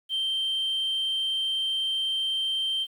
sine tone, 3136 Hz, G7, in tune, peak -23 dBFS, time 0.09-2.87 s, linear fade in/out 50 ms, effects tanh soft clip ceiling -22 dBFS + 9-bit

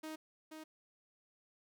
sawtooth tone with echo, 313.1 Hz, D#4, 11 cents sharp, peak -39 dBFS, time 0.03-0.16 s, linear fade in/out 10 ms, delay 480 ms, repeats 1, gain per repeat -5 dB, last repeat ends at 0.64 s, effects none

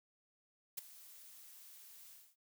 blue noise with ADSR envelope, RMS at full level -39 dBFS, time 0.77-2.36 s, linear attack 13 ms, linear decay 12 ms, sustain -18 dB, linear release 240 ms, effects none

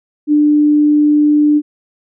sine tone, 297.4 Hz, D4, 22 cents sharp, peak -7 dBFS, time 0.27-1.62 s, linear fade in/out 50 ms, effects none

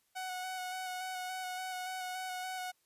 sawtooth tone with vibrato, 740 Hz, F#5, in tune, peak -34 dBFS, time 0.15-2.72 s, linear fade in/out 20 ms, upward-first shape square, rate 3.5 Hz, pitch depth 15 cents each way, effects white hiss -75 dBFS RMS until 2.85 s + resampled to 32000 Hz

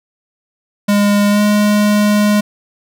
square tone with pitch glide, 204.4 to 208.1 Hz, G#3 to G#3, -27 to +4 cents, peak -10 dBFS, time 0.88-2.41 s, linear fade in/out 10 ms, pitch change +31 cents, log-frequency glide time 1.29-1.41 s, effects none

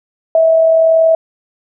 sine tone with amplitude modulation, 650 Hz, E5, 24 cents flat, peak -5 dBFS, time 0.35-1.15 s, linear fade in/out 2 ms, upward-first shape sine, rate 40.8 Hz, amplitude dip 30%, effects none

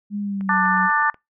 sine tone with pitch glide, 204.9 to 186.81 Hz, G#3 to F#3, -23 to +17 cents, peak -23 dBFS, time 0.1-0.9 s, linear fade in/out 50 ms, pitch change -160 cents, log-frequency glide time 0.2-0.62 s
click train, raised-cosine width 0.5 ms, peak -27 dBFS, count 7, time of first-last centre 0.41-1.143 s, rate 8.18 Hz
harmonic tone, 296.1 Hz, D4, 14 cents sharp, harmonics 3 / 4 / 5 / 6, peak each -22 / -20 / -25 / -21 dBFS, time 0.49-1.1 s, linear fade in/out 2 ms
effects noise-tail reverb RT60 0.2 s tail -25 dB re dry

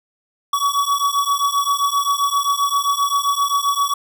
square beating tone pair, 1128 / 1135.6 Hz, C#6 / C#6, +30 / +41 cents, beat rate 7.6 Hz, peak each -20 / -20 dBFS, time 0.53-3.94 s, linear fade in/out 5 ms, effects none

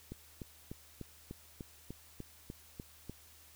click train, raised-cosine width 3 ms, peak -30 dBFS, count 11, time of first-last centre 0.12-3.096 s, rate 3.36 Hz, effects added 77 Hz sine -65 dBFS peak until 3.55 s + white hiss -60 dBFS RMS until 3.55 s

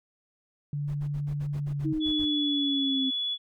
sine tone with pitch glide, 145 to 143 Hz, D3 to D3, -22 to -46 cents, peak -28 dBFS, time 0.73-1.93 s, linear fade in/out 2 ms, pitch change -24 cents, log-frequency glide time 1.55-1.79 s
brown noise bursts, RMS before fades -42 dBFS, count 11, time 0.87-2.261 s, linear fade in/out 20 ms, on 81 ms, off 50 ms
sine linear sweep, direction down, 317.8 to 261.6 Hz, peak -26 dBFS, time 1.84-3.11 s, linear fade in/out 20 ms
sine tone, 3410 Hz, G#7, 45 cents sharp, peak -27 dBFS, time 2-3.38 s, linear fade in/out 50 ms
effects none

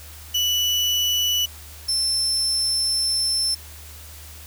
35% pulse tone pair in turn, 2960 / 5322 Hz, F#7 / E8, 0 / +16 cents, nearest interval minor seventh, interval 1016 cents, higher second, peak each -17 dBFS, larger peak neither, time 0.34-1.46 / 1.88-3.55 s, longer second, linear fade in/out 10 ms, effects added 76 Hz sine -41 dBFS peak until 4.46 s + white hiss -43 dBFS RMS until 4.46 s

